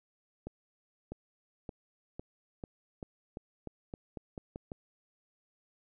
accelerating click train, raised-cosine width 2 ms, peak -27 dBFS, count 13, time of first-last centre 0.47-4.718 s, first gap 650 ms, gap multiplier 0.88, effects none

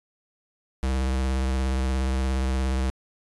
square tone with vibrato, 65.41 Hz, C2, in tune, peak -23 dBFS, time 0.83-2.9 s, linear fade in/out 0 ms, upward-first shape sine, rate 17 Hz, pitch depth 34 cents each way, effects resampled to 24000 Hz

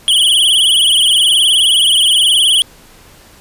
square tone with vibrato, 3136 Hz, G7, in tune, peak -8 dBFS, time 0.08-2.62 s, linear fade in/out 0 ms, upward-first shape triangle, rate 19 Hz, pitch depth 150 cents each way, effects pink hiss -42 dBFS RMS until 3.4 s + resampled to 32000 Hz

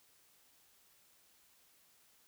silence, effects white hiss -68 dBFS RMS until 2.27 s

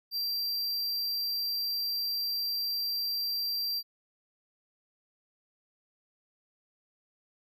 square tone, 4717 Hz, D8, 7 cents sharp, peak -30 dBFS, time 0.11-3.83 s, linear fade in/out 50 ms, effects none

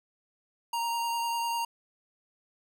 square tone with vibrato, 932.3 Hz, A#5, in tune, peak -29 dBFS, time 0.73-1.65 s, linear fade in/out 5 ms, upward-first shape sine, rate 10 Hz, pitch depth 13 cents each way, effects none

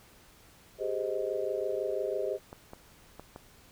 sine chord, Ab major seventh, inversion third, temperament just, 389.3 / 415.3 / 519.1 / 623 Hz, G4 / Ab4 / C5 / Eb5, -12 / 0 / -14 / +2 cents, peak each -35 dBFS, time 0.78-2.39 s, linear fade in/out 50 ms
clicks, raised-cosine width 1 ms, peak -29 dBFS, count 4, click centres 2.529 / 2.734 / 3.196 / 3.361 s
effects pink hiss -58 dBFS RMS until 3.71 s

